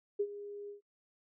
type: tone with ADSR envelope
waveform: sine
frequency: 408.5 Hz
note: G#4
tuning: 29 cents flat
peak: -27 dBFS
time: 0.19-0.81 s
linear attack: 12 ms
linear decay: 61 ms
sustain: -15 dB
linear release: 120 ms
effects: noise-tail reverb RT60 0.1 s tail -26 dB re dry